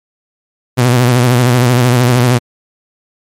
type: tone with vibrato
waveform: sawtooth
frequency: 123.47 Hz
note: B2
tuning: in tune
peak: -3 dBFS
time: 0.77-2.39 s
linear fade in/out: 20 ms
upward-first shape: sine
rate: 13 Hz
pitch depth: 66 cents each way
effects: MP3 64 kbps